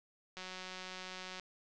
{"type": "click train", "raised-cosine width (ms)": 0.2, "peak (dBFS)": -28, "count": 191, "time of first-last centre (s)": [0.37, 1.397], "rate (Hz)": 185, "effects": ["low-pass 7000 Hz 12 dB/octave"]}